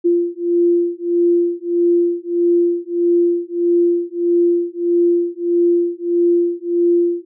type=beating tone pair; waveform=sine; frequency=345.2 / 346.8 Hz; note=F4 / F4; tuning=-20 / -12 cents; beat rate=1.6 Hz; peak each=-16 dBFS; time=0.04-7.25 s; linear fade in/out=20 ms; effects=none